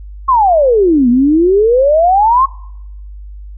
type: exponential two-way sweep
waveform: sine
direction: down then up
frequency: 1100 to 235.3 to 1100 Hz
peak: -6 dBFS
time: 0.28-2.46 s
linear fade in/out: 10 ms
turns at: 1.09 s
effects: noise-tail reverb RT60 0.8 s tail -23 dB re dry + added 50 Hz sine -27 dBFS peak until 3.57 s